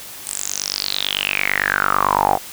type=tone with band-pass filter sweep; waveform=sawtooth; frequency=49 Hz; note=G1; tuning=in tune; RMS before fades=-20 dBFS; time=0.24-2.39 s; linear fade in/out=50 ms; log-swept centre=9100 to 730 Hz; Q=8.3; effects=white hiss -35 dBFS RMS until 2.52 s